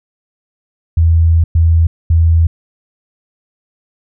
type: tone bursts at uneven times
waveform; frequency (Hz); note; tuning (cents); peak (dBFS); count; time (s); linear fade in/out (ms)
sine; 82.41; E2; 0; -6; 3; 0.97-1.44 / 1.55-1.87 / 2.1-2.47; 5
effects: none